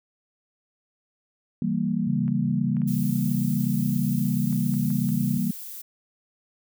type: chord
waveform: sine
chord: E diminished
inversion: none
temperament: equal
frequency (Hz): 164.81 / 196 / 233.1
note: E3 / G3 / Bb3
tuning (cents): 0 / 0 / 0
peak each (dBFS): -28 / -26 / -26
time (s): 1.62-5.51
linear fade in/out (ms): 2
type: tone with vibrato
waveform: sine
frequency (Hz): 137.4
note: C#3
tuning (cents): -15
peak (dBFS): -27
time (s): 2.07-5.38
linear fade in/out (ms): 5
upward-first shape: sine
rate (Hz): 4.3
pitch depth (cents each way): 36
type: clicks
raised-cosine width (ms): 0.5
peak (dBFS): -33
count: 7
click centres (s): 2.28 / 2.768 / 2.818 / 4.527 / 4.74 / 4.904 / 5.09
type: noise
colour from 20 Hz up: violet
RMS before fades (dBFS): -38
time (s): 2.87-5.82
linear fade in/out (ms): 10
effects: none